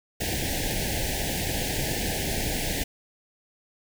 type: band-stop noise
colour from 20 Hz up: pink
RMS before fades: -28 dBFS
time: 0.2-2.84 s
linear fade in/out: 10 ms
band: 870 to 1600 Hz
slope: 96 dB/octave
effects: none